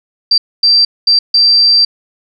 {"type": "tone bursts at uneven times", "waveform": "sine", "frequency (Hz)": 4695, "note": "D8", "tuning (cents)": -1, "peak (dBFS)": -5, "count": 4, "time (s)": [[0.31, 0.38], [0.63, 0.85], [1.07, 1.19], [1.34, 1.85]], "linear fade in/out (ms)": 5, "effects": []}